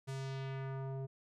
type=tone with low-pass filter sweep; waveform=square; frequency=134.5 Hz; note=C3; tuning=48 cents sharp; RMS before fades=-41 dBFS; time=0.07-1.07 s; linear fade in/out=20 ms; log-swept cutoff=10000 to 520 Hz; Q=1.2; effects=none